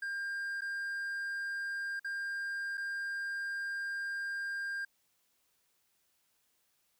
triangle tone with dropouts, 1600 Hz, G6, 35 cents sharp, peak -33 dBFS, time 0.02-4.85 s, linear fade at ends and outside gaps 5 ms, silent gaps 0.609-0.618 / 1.996-2.045 / 2.773-2.777 s, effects white hiss -75 dBFS RMS until 6.99 s

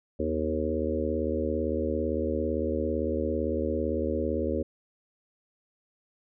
harmonic tone with a mistuned harmonic, 77.78 Hz, D#2, in tune, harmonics 1 / 3 / 4 / 5 / 6 / 7, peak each -33 / -33 / -33 / -33 / -33 / -33 dBFS, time 0.19-4.63 s, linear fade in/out 10 ms, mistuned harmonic 3, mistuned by +34 cents, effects none

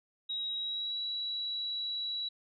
sine tone with pitch glide, 3827 to 3912 Hz, A#7 to B7, +45 to -17 cents, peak -33 dBFS, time 0.29-2.29 s, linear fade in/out 10 ms, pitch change +38 cents, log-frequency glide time 0.54-1 s, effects none

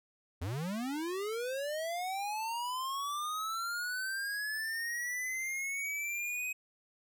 square linear sweep, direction up, 77.78 to 2528 Hz, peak -35 dBFS, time 0.41-6.53 s, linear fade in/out 10 ms, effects none

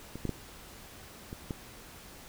clicks, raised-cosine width 3 ms, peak -26 / -19 / -19 / -27 / -21 dBFS, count 5, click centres 0.156 / 0.253 / 0.293 / 1.329 / 1.508 s, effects pink hiss -50 dBFS RMS until 2.28 s

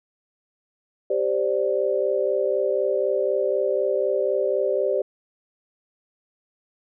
sine chord, G suspended fourth, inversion none, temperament equal, 392 / 523.3 / 587.3 Hz, G4 / C5 / D5, 0 / 0 / 0 cents, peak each -24 dBFS, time 1.1-5.02 s, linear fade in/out 5 ms, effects none

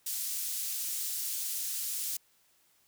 pink high-pass noise, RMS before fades -35 dBFS, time 0.06-2.17 s, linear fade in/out 5 ms, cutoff 6900 Hz, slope 12 dB/octave, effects white hiss -68 dBFS RMS until 2.87 s

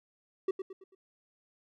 triangle tone with echo, 382.1 Hz, G4, 44 cents flat, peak -24 dBFS, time 0.48-0.51 s, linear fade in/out 5 ms, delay 110 ms, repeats 4, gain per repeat -8 dB, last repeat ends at 0.95 s, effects none

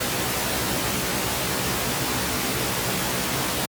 pink noise with comb filter, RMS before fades -24 dBFS, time 0-3.66 s, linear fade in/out 10 ms, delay 16 ms, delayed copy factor +1, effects high-pass 100 Hz 12 dB/octave + MP3 96 kbps

